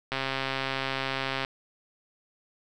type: click train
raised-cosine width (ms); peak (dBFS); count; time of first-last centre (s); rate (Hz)
0.3; -13; 179; 0.12-1.448; 134
effects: none

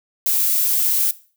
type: noise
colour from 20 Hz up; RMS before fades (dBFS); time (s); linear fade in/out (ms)
violet; -18; 0.26-1.11; 2
effects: noise-tail reverb RT60 0.4 s tail -18 dB re dry

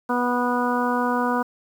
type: harmonic tone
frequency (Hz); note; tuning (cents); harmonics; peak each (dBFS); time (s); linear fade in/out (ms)
245.3; B3; -12; 1 / 2 / 3 / 4 / 5 / 6; -24 / -27 / -29 / -25 / -29 / -30; 0.09-1.43; 10
effects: 8-bit

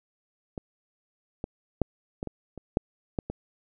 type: clicks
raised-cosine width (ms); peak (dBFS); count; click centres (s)
2; -21 / -18 / -9 / -18 / -21 / -26 / -8 / -14 / -19; 9; 0.578 / 1.441 / 1.817 / 2.229 / 2.273 / 2.577 / 2.771 / 3.188 / 3.3
effects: none

